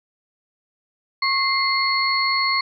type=tone cluster; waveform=sine; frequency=1091 / 2090 / 4353 Hz; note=C#6 / C7 / C#8; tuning=-28 / -2 / -32 cents; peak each=-22 dBFS; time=1.22-2.61 s; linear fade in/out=5 ms; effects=none